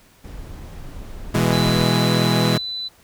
brown noise, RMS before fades -34 dBFS, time 0.24-1.87 s, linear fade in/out 5 ms
sawtooth chord, E major, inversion second, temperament equal with one note detuned, 123.47 / 165.67 / 207.7 Hz, B2 / E3 / G#3, 0 / +9 / 0 cents, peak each -16 / -16 / -17 dBFS, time 1.34-2.58 s, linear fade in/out 10 ms
sine tone, 3995 Hz, B7, 19 cents sharp, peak -25 dBFS, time 1.52-2.89 s, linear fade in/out 20 ms
effects pink hiss -53 dBFS RMS until 3.03 s

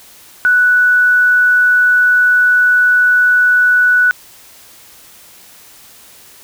sine tone, 1480 Hz, F#6, in tune, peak -7 dBFS, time 0.45-4.11 s, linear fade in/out 0 ms, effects white hiss -41 dBFS RMS until 6.43 s

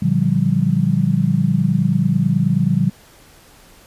sine chord, G minor seventh, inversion first, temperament just, 117.6 / 147 / 176.4 / 196 Hz, Bb2 / D3 / F3 / G3, +16 / +2 / +18 / 0 cents, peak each -22 / -18 / -18 / -19 dBFS, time 0.02-2.9 s, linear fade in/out 5 ms, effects pink hiss -47 dBFS RMS until 3.86 s + resampled to 32000 Hz

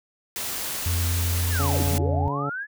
white noise, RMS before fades -30 dBFS, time 0.36-1.98 s, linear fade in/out 0 ms
triangle tone, 86.3 Hz, F2, 20 cents flat, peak -20 dBFS, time 0.86-2.28 s, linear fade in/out 0 ms
sine linear two-way sweep, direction down then up, 1864.7 to 40.62 to 1739 Hz, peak -28 dBFS, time 1.5-2.67 s, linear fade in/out 50 ms, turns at 1.86 s
harmonic tone, 141.8 Hz, C#3, 40 cents sharp, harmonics 1 / 2 / 3 / 4 / 5 / 6, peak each -29 / -32 / -34 / -35 / -36 / -37 dBFS, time 1.59-2.5 s, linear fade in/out 10 ms
effects none

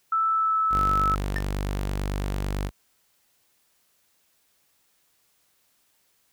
sine tone with pitch glide, 1318.5 to 1306.4 Hz, E6 to E6, 0 to -16 cents, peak -20 dBFS, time 0.12-1.15 s, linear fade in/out 5 ms, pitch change -16 cents, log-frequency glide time 0.27-0.58 s
sawtooth tone, 49 Hz, G1, in tune, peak -22 dBFS, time 0.7-2.71 s, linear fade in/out 50 ms
triangle tone with exponential decay, 1794 Hz, A6, 33 cents sharp, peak -22 dBFS, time 1.36-1.45 s, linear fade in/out 0 ms, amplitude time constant 19 ms
effects white hiss -67 dBFS RMS until 6.32 s

